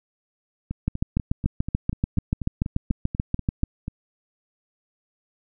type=two click trains; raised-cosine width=5 ms; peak=-16 / -9 dBFS; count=14 / 20; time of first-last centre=0.71-3.881 / 0.88-3.634 s; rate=4.1 / 6.9 Hz; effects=none